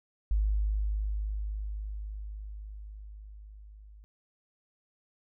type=tone with level ramp; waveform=sine; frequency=51.8 Hz; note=G#1; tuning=4 cents flat; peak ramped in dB=-23 to -49 dBFS; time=0.31-4.04 s; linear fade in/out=0 ms; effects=none